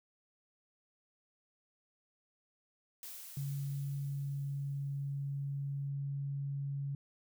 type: noise with exponential decay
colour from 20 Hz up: blue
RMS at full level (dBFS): -46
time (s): 3.03-5.89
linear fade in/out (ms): 1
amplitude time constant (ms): 620
type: tone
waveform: sine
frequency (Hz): 139.9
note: C#3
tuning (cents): +16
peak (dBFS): -35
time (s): 3.37-6.95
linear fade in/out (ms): 2
effects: none